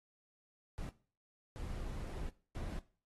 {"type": "noise bursts at uneven times", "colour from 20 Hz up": "brown", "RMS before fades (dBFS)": -42, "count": 3, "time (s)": [[0.78, 0.89], [1.56, 2.29], [2.55, 2.79]], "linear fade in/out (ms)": 0, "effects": ["noise-tail reverb RT60 0.4 s tail -17 dB re dry", "AAC 32 kbps"]}